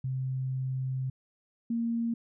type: tone pair in turn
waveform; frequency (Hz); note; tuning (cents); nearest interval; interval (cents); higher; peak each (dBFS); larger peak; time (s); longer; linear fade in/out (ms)
sine; 130.81 / 231.9; C3 / A#3; 0 / -9; minor seventh; 991; second; -29 / -27; second; 0.04-1.1 / 1.7-2.14; first; 5
effects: none